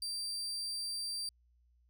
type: tone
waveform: 35% pulse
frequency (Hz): 4699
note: D8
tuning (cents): 0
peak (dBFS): -35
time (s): 0.02-1.29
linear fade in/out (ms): 2
effects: added 60 Hz sine -66 dBFS peak until 1.89 s